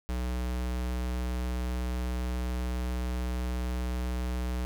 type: tone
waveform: square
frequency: 61.74 Hz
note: B1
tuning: in tune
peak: -30 dBFS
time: 0.09-4.65 s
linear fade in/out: 0 ms
effects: none